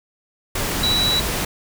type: tone in noise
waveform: sine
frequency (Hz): 3923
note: B7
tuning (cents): -12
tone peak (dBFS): -17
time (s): 0.83-1.2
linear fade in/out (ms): 5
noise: pink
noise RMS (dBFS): -23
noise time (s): 0.55-1.45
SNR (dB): +3
effects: none